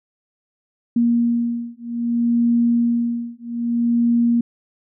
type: beating tone pair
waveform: sine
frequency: 235.6 / 236.22 Hz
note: A#3 / A#3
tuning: +19 / +23 cents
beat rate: 0.62 Hz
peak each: -19 dBFS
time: 0.96-4.41 s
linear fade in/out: 5 ms
effects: none